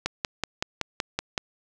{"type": "click train", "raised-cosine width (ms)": 0.2, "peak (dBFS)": -8, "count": 8, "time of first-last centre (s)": [0.06, 1.378], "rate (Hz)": 5.31, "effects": []}